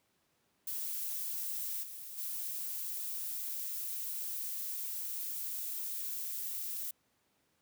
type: noise with level steps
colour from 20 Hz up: violet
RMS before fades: -38 / -46 / -39 dBFS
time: 0.67-6.91 s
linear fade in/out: 5 ms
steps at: 1.82 / 2.17 s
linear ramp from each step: 20 ms
effects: pink hiss -75 dBFS RMS until 7.61 s + high-pass 100 Hz 12 dB/octave